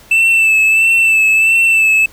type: tone with vibrato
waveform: triangle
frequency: 2647 Hz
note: E7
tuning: 7 cents sharp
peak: -6 dBFS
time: 0.11-2.06 s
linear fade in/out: 5 ms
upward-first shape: sine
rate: 1.5 Hz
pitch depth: 33 cents each way
effects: pink hiss -42 dBFS RMS until 2.12 s